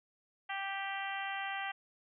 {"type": "harmonic tone", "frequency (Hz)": 392, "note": "G4", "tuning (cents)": 0, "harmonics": [2, 3, 4, 5, 6, 7, 8], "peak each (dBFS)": [-40, -46, -43, -42, -48, -46, -48], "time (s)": [0.49, 1.72], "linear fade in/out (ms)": 10, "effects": []}